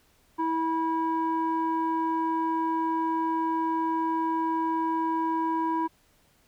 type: tone with low-pass filter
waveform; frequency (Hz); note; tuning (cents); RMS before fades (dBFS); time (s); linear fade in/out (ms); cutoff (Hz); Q
square; 324.9; E4; -25; -27; 0.38-5.88; 20; 1100; 6.7
effects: pink hiss -64 dBFS RMS until 6.47 s